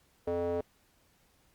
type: tone with band-pass filter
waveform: square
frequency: 86.6 Hz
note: F2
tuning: 14 cents flat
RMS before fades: -32 dBFS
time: 0.27-0.61 s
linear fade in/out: 5 ms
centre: 510 Hz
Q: 6.6
effects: pink hiss -68 dBFS RMS until 1.54 s + Opus 48 kbps